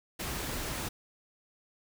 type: noise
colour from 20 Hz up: pink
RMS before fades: -36 dBFS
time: 0.19-0.89 s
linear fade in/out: 10 ms
effects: none